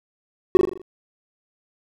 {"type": "tone with echo", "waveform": "triangle", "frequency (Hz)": 370.9, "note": "F#4", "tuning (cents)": 4, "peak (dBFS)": -5, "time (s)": [0.55, 0.57], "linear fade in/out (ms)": 0, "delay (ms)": 41, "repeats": 6, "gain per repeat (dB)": -5, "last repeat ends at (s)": 0.816, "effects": []}